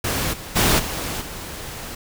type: noise with level steps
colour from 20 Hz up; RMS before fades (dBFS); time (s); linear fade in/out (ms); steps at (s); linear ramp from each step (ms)
pink; -23 / -35 / -17 / -27 / -33; 0.04-1.95; 5; 0.32 / 0.55 / 0.78 / 1.2; 20
effects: none